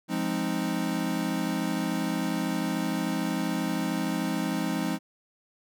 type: chord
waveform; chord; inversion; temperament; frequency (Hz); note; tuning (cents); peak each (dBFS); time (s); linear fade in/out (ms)
square; F minor seventh; none; equal; 174.61 / 207.7 / 261.6 / 311.1; F3 / Ab3 / C4 / Eb4; 0 / 0 / 0 / 0; -33; 0.08-4.99; 50
effects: none